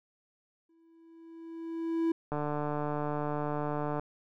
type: tone with exponential growth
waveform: triangle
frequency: 329.6 Hz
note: E4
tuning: in tune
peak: -22 dBFS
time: 0.69-2.12 s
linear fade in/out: 5 ms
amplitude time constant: 310 ms
type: click train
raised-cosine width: 1 ms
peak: -20 dBFS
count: 249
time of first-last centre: 2.32-3.996 s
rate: 148 Hz
effects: none